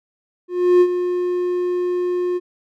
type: tone with ADSR envelope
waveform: triangle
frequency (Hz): 357.5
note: F4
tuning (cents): +41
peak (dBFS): -6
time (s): 0.48-2.4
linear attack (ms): 330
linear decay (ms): 60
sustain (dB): -10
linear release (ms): 35
effects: none